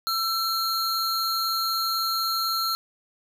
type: tone pair together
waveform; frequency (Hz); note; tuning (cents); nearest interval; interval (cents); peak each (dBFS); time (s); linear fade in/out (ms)
square; 1338 / 4248; E6 / C8; +25 / +25; octave + minor sixth; 2000; -27; 0.07-2.75; 0
effects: none